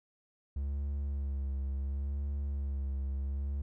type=tone with vibrato; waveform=triangle; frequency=69.3 Hz; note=C#2; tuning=in tune; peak=-30 dBFS; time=0.56-3.62 s; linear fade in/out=5 ms; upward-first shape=sine; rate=0.71 Hz; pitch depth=38 cents each way; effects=none